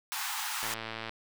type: high-pass noise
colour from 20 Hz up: pink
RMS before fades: -35 dBFS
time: 0.12-0.74 s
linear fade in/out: 0 ms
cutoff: 780 Hz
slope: 96 dB/octave
type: click train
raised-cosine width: 0.3 ms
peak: -21 dBFS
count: 53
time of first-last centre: 0.63-1.094 s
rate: 112 Hz
effects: none